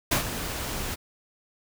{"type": "noise with ADSR envelope", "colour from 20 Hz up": "pink", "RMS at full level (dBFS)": -21, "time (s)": [0.11, 0.96], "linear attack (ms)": 9, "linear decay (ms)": 110, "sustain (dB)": -11, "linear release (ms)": 24, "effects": []}